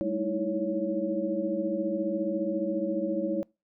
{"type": "tone cluster", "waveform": "sine", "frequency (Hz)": [198.5, 218, 313.4, 327.9, 556], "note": ["G3", "A3", "D#4", "E4", "C#5"], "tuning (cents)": [22, -16, 13, -9, 5], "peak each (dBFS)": [-35, -37, -34, -31, -31], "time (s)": [0.01, 3.43], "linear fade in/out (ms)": 0, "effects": ["noise-tail reverb RT60 0.3 s tail -26 dB re dry"]}